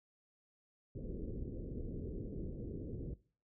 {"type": "low-pass noise", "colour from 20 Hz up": "pink", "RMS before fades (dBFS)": -43, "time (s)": [0.95, 3.14], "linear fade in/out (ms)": 5, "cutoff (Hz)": 480, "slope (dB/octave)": 48, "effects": ["noise-tail reverb RT60 0.4 s tail -19 dB re dry"]}